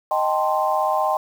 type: chord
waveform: sine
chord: A half-diminished seventh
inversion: second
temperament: equal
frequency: 622.3 / 784 / 880 / 1046.5 Hz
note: Eb5 / G5 / A5 / C6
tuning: 0 / 0 / 0 / 0 cents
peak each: -23 / -22 / -26 / -23 dBFS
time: 0.11-1.17 s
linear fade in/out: 2 ms
effects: 7-bit